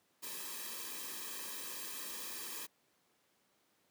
white noise with comb filter, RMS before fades -44 dBFS, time 0.22-2.67 s, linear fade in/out 20 ms, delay 1.4 ms, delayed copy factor -0.85, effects pink hiss -74 dBFS RMS until 3.9 s + high-pass 200 Hz 12 dB/octave

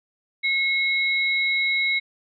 sine tone pair together, 2170 / 3870 Hz, C#7 / B7, -37 / -36 cents, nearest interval minor seventh, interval 1001 cents, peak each -20 / -27 dBFS, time 0.43-2 s, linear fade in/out 20 ms, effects none

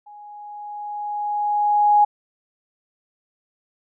sine tone with level ramp, 830.6 Hz, G#5, in tune, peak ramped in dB -40 to -10 dBFS, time 0.06-2.05 s, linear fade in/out 10 ms, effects none

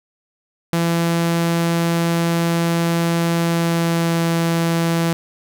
sawtooth tone with pitch glide, 168.4 to 166.95 Hz, E3 to E3, +37 to +22 cents, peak -12 dBFS, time 0.73-5.13 s, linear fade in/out 0 ms, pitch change -15 cents, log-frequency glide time 3.42-4.27 s, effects none

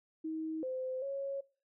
sine tone with pitch steps, 317.6 / 516 / 551 Hz, D#4 / C5 / C#5, +36 / -24 / -11 cents, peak -35 dBFS, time 0.24-1.41 s, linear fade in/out 10 ms, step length 390 ms, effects noise-tail reverb RT60 0.4 s tail -22 dB re dry

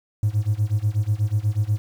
triangle tone with tremolo, 105.3 Hz, G#2, 24 cents sharp, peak -12 dBFS, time 0.23-1.78 s, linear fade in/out 0 ms, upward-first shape sine, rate 8.2 Hz, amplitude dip 95%, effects tanh soft clip ceiling -13 dBFS + 8-bit

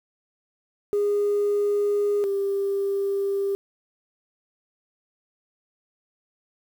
sine tone pair in turn, 410 / 396.5 Hz, G#4 / G4, -22 / +20 cents, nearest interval minor second, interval 58 cents, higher first, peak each -18 / -21 dBFS, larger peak first, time 0.93-2.24 / 2.24-3.55 s, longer neither, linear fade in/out 0 ms, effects tanh soft clip ceiling -17 dBFS + 8-bit

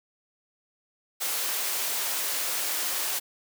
white high-pass noise, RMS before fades -29 dBFS, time 1.2-3.2 s, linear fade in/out 20 ms, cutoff 420 Hz, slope 12 dB/octave, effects none

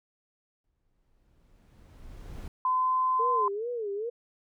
brown noise with exponential growth, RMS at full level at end -38 dBFS, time 0.64-2.48 s, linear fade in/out 2 ms, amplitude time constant 400 ms
sine tone with pitch glide, 1022 to 1028.5 Hz, C6 to C6, -41 to -30 cents, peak -23 dBFS, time 2.65-3.48 s, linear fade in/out 2 ms, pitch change +11 cents, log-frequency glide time 2.77-2.93 s
sine tone with vibrato, 440.7 Hz, A4, 3 cents sharp, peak -30 dBFS, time 3.19-4.1 s, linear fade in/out 10 ms, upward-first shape sine, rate 2.4 Hz, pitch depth 180 cents each way
effects none

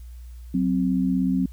sine tone pair together, 184.98 / 261.6 Hz, F#3 / C4, 0 / 0 cents, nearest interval tritone, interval 600 cents, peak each -22 dBFS, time 0.54-1.46 s, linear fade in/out 5 ms, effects added 60 Hz sine -37 dBFS peak until 1.52 s + white hiss -60 dBFS RMS until 1.52 s

